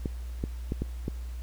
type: clicks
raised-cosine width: 3 ms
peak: -17 dBFS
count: 5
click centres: 0.058 / 0.439 / 0.721 / 0.82 / 1.081 s
effects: added 60 Hz sine -34 dBFS peak until 1.42 s + pink hiss -55 dBFS RMS until 1.42 s